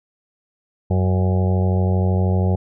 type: harmonic tone with a mistuned harmonic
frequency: 92.8 Hz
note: F#2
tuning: 6 cents sharp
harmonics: 1 / 2 / 4 / 5 / 6 / 7 / 8 / 9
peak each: -16 / -22 / -28 / -30 / -32 / -33 / -34 / -35 dBFS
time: 0.9-2.56 s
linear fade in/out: 10 ms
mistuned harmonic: 9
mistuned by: -18 cents
effects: none